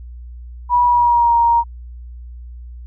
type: tone with pitch glide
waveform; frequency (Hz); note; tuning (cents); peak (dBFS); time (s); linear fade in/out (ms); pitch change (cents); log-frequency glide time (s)
sine; 972 to 937.3; B5 to A#5; -28 to +9; -10; 0.69-1.64; 50; -63; 0.84-1.35
effects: added 60 Hz sine -31 dBFS peak until 2.86 s